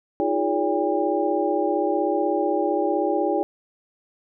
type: tone cluster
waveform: sine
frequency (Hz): 316 / 351.8 / 412.8 / 571 / 804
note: D#4 / F4 / G#4 / D5 / G5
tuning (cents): +27 / +13 / -10 / -49 / +44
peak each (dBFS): -26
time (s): 0.2-3.43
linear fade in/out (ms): 0
effects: none